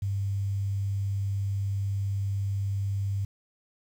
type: tone with quantisation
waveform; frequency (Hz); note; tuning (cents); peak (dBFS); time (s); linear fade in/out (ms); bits
sine; 99; G2; +18; -26; 0.02-3.25; 5; 9
effects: none